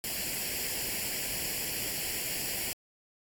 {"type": "noise with comb filter", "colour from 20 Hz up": "white", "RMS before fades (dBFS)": -34, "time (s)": [0.04, 2.73], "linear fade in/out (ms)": 0, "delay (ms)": 0.4, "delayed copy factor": 0.75, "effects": ["AAC 64 kbps"]}